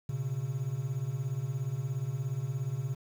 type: beating tone pair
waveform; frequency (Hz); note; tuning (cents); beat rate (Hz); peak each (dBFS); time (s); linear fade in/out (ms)
triangle; 120.6 / 137.6; B2 / C#3; -41 / -12; 17; -33 / -31; 0.09-2.95; 5
effects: 9-bit